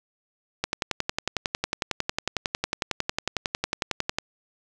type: click train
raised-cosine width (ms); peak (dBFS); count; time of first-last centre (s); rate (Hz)
0.2; -7; 40; 0.64-4.185; 11
effects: none